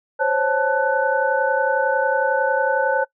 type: tone cluster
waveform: sine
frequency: 522 / 553 / 879 / 1495 Hz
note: C5 / C#5 / A5 / F#6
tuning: -4 / -4 / -2 / +17 cents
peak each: -22 dBFS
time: 0.19-3.05 s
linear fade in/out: 20 ms
effects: noise-tail reverb RT60 0.1 s tail -22 dB re dry